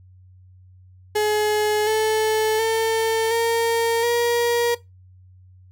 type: tone with pitch steps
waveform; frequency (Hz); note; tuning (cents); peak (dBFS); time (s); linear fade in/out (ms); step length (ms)
35% pulse; 423.3 / 435.5 / 448 / 460.8 / 474; G#4 / A4 / A4 / A#4 / A#4; +33 / -18 / +31 / -20 / +29; -16; 1.15-4.75; 10; 720
effects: noise-tail reverb RT60 0.2 s tail -19 dB re dry + added 92 Hz sine -46 dBFS peak until 5.71 s